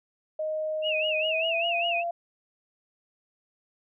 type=tone with pitch glide; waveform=sine; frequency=622 to 686.2 Hz; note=D#5 to F5; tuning=-1 to -31 cents; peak=-27 dBFS; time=0.39-2.11 s; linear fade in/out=5 ms; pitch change=+170 cents; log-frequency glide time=1.2-1.7 s
type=tone with vibrato; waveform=sine; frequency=2680 Hz; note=E7; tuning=28 cents sharp; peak=-26 dBFS; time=0.82-2.04 s; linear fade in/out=50 ms; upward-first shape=sine; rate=5 Hz; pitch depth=140 cents each way
effects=none